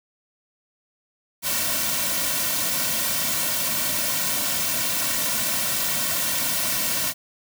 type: noise with comb filter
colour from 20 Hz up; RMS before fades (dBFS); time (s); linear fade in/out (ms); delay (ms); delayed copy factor
white; -24; 1.42-7.14; 50; 2.4; -0.8
effects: none